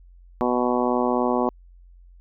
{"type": "harmonic tone", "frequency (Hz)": 123.5, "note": "B2", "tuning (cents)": 0, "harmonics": [2, 3, 4, 5, 6, 7, 8, 9], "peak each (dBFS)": [-24, -26, -27, -28, -29, -29, -30, -31], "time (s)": [0.41, 1.49], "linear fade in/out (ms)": 0, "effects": ["added 44 Hz sine -46 dBFS peak until 2.2 s"]}